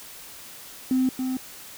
triangle tone with echo, 258.3 Hz, C4, 22 cents flat, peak -15 dBFS, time 0.91-1.09 s, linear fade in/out 2 ms, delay 280 ms, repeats 1, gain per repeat -7 dB, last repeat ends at 1.37 s, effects tanh soft clip ceiling -16 dBFS + white hiss -43 dBFS RMS until 1.77 s

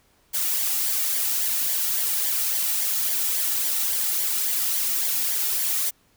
blue noise with flanger, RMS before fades -24 dBFS, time 0.33-5.91 s, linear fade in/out 20 ms, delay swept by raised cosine 0.75 to 1.95 ms, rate 3.6 Hz, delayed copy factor -0.55, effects pink hiss -62 dBFS RMS until 6.16 s

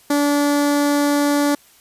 sawtooth tone with notch filter, 288.9 Hz, D4, 28 cents flat, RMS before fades -17 dBFS, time 0.1-1.55 s, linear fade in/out 5 ms, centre 2700 Hz, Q 1.7, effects white hiss -51 dBFS RMS until 1.8 s + resampled to 32000 Hz

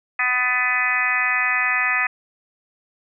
harmonic tone, 250.3 Hz, B3, 23 cents sharp, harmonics 3 / 4 / 5 / 6 / 7 / 8 / 9 / 10, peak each -31 / -33 / -26 / -34 / -23 / -22 / -32 / -24 dBFS, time 0.19-2.07 s, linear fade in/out 5 ms, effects none

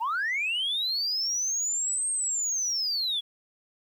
sine linear two-way sweep, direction up then down, 851 to 8530 to 3317 Hz, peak -24 dBFS, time 0-3.21 s, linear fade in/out 20 ms, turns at 2.1 s, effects tanh soft clip ceiling -23 dBFS + 10-bit

